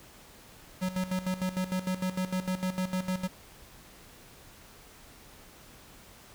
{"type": "tone with tremolo", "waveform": "square", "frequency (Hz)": 185, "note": "F#3", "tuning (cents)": 0, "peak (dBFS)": -28, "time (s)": [0.81, 3.28], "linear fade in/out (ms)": 20, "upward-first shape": "square", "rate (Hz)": 6.6, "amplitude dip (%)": 75, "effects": ["pink hiss -53 dBFS RMS until 6.34 s"]}